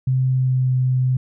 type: tone with pitch glide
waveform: sine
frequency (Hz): 129.9 to 128.26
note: C3 to C3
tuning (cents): -12 to -34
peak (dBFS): -15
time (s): 0.07-1.17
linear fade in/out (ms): 5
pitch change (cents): -22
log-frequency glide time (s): 0.28-0.72
effects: none